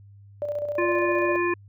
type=tone with tremolo; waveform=sine; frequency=587.3 Hz; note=D5; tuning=in tune; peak=-24 dBFS; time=0.42-1.36 s; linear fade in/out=0 ms; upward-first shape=square; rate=15 Hz; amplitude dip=45%
type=harmonic tone; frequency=349.2 Hz; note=F4; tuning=in tune; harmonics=1 / 3 / 5 / 7; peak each=-23 / -28 / -30 / -31 dBFS; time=0.78-1.54 s; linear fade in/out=5 ms
effects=added 100 Hz sine -46 dBFS peak until 1.68 s